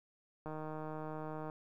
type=click train; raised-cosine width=1 ms; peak=-30 dBFS; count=162; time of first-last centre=0.46-1.499 s; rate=155 Hz; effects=12-bit